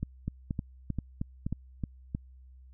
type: two click trains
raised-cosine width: 5 ms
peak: -19 / -19 dBFS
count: 7 / 4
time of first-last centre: 0.28-2.149 / 0.03-1.465 s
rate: 3.21 / 2.09 Hz
effects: added 64 Hz sine -50 dBFS peak until 2.73 s